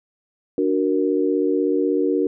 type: chord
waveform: sine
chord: D augmented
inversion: none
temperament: equal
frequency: 293.7 / 370 / 466.2 Hz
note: D4 / F#4 / A#4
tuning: 0 / 0 / 0 cents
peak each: -21 / -21 / -22 dBFS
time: 0.58-2.27 s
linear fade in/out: 2 ms
effects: none